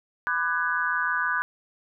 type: chord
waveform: sine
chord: G# half-diminished seventh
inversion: first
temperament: just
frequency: 996.7 / 1196.1 / 1495.1 / 1661.2 Hz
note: B5 / D6 / F#6 / G#6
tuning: +16 / +31 / +18 / 0 cents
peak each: -31 / -30 / -26 / -29 dBFS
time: 0.27-1.42 s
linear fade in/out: 0 ms
effects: none